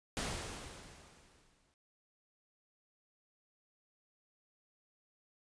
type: noise with exponential decay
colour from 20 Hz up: pink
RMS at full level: -36 dBFS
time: 0.17-1.74 s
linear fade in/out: 0 ms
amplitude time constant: 340 ms
effects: resampled to 22050 Hz